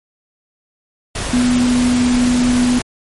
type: tone in noise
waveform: sine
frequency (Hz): 246.6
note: B3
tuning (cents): -2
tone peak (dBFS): -11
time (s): 1.33-2.79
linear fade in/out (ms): 5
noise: pink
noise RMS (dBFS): -22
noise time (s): 1.15-2.82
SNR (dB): +8
effects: MP3 48 kbps